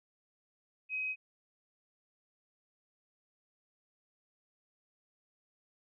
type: tone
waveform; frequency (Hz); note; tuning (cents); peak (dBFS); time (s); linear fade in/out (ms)
sine; 2529; D#7; +28; -33; 0.89-1.16; 50
effects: none